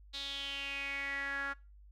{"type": "tone with band-pass filter sweep", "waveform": "sawtooth", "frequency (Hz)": 278.2, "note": "C#4", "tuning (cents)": 6, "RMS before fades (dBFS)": -39, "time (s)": [0.13, 1.54], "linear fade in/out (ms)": 20, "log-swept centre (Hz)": [3900, 1500], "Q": 6.4, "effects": ["noise-tail reverb RT60 0.3 s tail -23 dB re dry", "added 50 Hz sine -54 dBFS peak until 1.91 s"]}